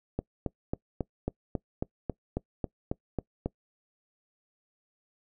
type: click train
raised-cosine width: 2 ms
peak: -16 dBFS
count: 13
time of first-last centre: 0.19-3.46 s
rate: 3.67 Hz
effects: noise-tail reverb RT60 0.1 s tail -23 dB re dry